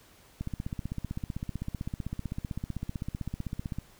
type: click train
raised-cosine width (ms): 5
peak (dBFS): -21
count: 54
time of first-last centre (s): 0.41-3.786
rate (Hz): 15.7
effects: pink hiss -58 dBFS RMS until 3.99 s